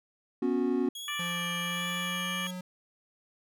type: chord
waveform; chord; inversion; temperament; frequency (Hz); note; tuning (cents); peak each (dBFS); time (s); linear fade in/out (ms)
triangle; B suspended second; none; equal with one note detuned; 246.9 / 277.2 / 365.5; B3 / C#4 / F#4; 0 / 0 / -21; -28; 0.42-0.89; 5
type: tone with vibrato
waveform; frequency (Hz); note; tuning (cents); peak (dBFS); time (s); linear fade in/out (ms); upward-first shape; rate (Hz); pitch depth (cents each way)
sawtooth; 3305; G#7; -9; -35; 0.95-2.51; 5; sine; 1.3; 35
type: harmonic tone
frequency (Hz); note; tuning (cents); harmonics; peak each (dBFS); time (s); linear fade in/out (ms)
587.3; D5; 0; 2 / 3 / 4 / 5; -38 / -38 / -38 / -38; 1.08-2.47; 2
type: tone with pitch glide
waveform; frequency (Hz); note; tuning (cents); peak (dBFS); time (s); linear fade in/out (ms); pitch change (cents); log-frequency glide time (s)
square; 174.2 to 182.12; F3 to F#3; -4 to -27; -37; 1.19-2.61; 5; +77; 1.59-2.37
effects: none